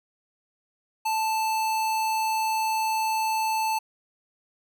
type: tone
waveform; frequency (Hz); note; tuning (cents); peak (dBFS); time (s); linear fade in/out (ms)
square; 880; A5; 0; -24; 1.05-3.79; 10
effects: none